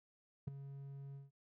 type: tone with ADSR envelope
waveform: triangle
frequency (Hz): 138.59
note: C#3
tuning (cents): 0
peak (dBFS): -32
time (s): 0.47-1.31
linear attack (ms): 9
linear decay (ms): 9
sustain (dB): -13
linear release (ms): 160
effects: none